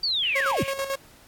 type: linear sweep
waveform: sine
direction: down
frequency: 4699 to 51.6 Hz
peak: -22 dBFS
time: 0.03-0.64 s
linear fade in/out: 5 ms
type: band-pass noise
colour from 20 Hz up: pink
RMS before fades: -38 dBFS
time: 0.23-0.72 s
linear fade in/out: 0 ms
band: 2100 to 3100 Hz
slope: 48 dB/octave
type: tone with tremolo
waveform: sawtooth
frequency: 546 Hz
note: C#5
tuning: 26 cents flat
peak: -21 dBFS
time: 0.35-0.96 s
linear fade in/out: 10 ms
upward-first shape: square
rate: 9.1 Hz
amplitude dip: 60%
effects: pink hiss -53 dBFS RMS until 1.27 s + AAC 64 kbps